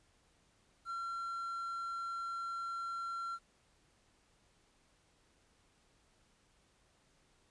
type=tone with quantisation; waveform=triangle; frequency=1365 Hz; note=F6; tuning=40 cents flat; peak=-36 dBFS; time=0.85-3.39 s; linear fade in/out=50 ms; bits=11; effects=pink hiss -71 dBFS RMS until 7.5 s + resampled to 22050 Hz

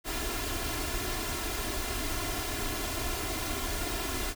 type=noise with comb filter; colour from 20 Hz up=pink; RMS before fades=-33 dBFS; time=0.04-4.35 s; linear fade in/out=50 ms; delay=2.9 ms; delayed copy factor=+0.75; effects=none

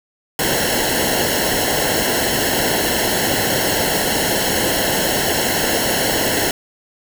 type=noise with comb filter; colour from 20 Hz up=pink; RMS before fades=-18 dBFS; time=0.39-6.51 s; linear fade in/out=2 ms; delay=0.83 ms; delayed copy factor=-0.85; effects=none

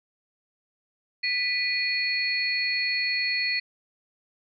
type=tone cluster; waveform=sine; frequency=1984 / 2455 / 4349 Hz; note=B6 / D#7 / C#8; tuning=+7 / -24 / -34 cents; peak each=-28 dBFS; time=1.23-3.6 s; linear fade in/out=10 ms; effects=none

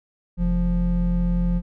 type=tone pair together; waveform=triangle; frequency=43.65 / 174.61 Hz; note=F1 / F3; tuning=0 / 0 cents; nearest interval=2 octaves; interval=2400 cents; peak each=-19 dBFS; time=0.37-1.62 s; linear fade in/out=50 ms; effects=none

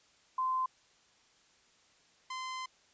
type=tone pair in turn; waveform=sine / sawtooth; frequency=1034 / 1034 Hz; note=C6 / C6; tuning=-21 / -21 cents; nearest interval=unison; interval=0 cents; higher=neither; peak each=-29 / -34 dBFS; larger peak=first; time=0.38-0.66 / 2.3-2.66 s; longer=second; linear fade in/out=5 ms; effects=white hiss -66 dBFS RMS until 2.93 s + resampled to 16000 Hz

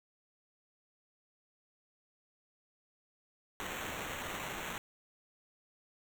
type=noise with sample-and-hold; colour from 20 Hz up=violet; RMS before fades=-41 dBFS; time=3.6-4.78 s; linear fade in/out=0 ms; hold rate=4900 Hz; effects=none

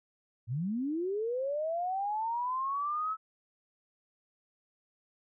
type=linear sweep; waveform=sine; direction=up; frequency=105 to 1308 Hz; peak=-30 dBFS; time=0.47-3.17 s; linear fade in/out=50 ms; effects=none

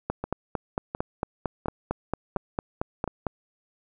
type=two click trains; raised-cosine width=1 ms; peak=-12 / -16 dBFS; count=15 / 5; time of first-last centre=0.1-3.267 / 0.24-3.077 s; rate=4.42 / 1.41 Hz; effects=none

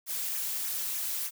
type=noise with flanger; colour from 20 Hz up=blue; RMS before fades=-33 dBFS; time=0.06-1.31 s; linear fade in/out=50 ms; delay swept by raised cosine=0.22 to 3.32 ms; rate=3.3 Hz; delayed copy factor=-0.6; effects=none

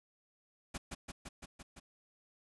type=noise with echo; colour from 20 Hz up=pink; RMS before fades=-41 dBFS; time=0.74-0.78 s; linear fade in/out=10 ms; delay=170 ms; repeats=6; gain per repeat=-2 dB; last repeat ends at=1.8 s; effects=resampled to 24000 Hz

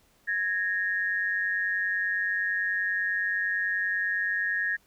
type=tone pair together; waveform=sine; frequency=1661 / 1850.5 Hz; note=G#6 / A#6; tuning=0 / -13 cents; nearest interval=major second; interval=187 cents; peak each=-28 dBFS; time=0.27-4.77 s; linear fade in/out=20 ms; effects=pink hiss -64 dBFS RMS until 4.86 s

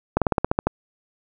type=slowing click train; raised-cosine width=1 ms; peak=-4 dBFS; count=9; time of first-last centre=0.17-0.67 s; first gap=47 ms; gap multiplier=1.08; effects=none

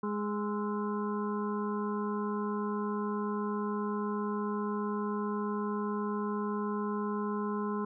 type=harmonic tone with a mistuned harmonic; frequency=207.7 Hz; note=G#3; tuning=in tune; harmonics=1 / 2 / 4 / 5 / 6 / 7; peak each=-33 / -36 / -48 / -38 / -45 / -51 dBFS; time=0.03-7.85 s; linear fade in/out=5 ms; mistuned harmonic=6; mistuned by=+100 cents; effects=none

